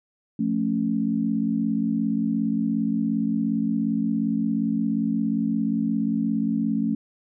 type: chord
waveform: sine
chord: F augmented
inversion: none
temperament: equal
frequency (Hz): 174.61 / 220 / 277.2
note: F3 / A3 / C#4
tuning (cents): 0 / 0 / 0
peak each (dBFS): -29 / -23 / -26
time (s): 0.39-6.95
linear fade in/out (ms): 5
effects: none